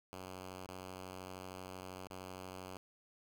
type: tone with dropouts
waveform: 5% pulse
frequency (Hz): 92.9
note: F#2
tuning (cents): +7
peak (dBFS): -35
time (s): 0.13-2.77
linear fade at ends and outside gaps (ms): 0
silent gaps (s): 0.664-0.689 / 2.072-2.102
effects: none